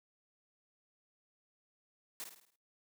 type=noise with echo; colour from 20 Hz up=white; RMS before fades=-43 dBFS; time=2.2-2.24 s; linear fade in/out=0 ms; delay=53 ms; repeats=6; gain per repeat=-6 dB; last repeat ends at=2.558 s; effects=noise-tail reverb RT60 0.2 s tail -19 dB re dry + high-pass 200 Hz 12 dB/octave